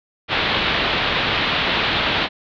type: low-pass noise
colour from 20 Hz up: white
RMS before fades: -20 dBFS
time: 0.28-2.29 s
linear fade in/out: 50 ms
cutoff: 3900 Hz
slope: 48 dB/octave
effects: none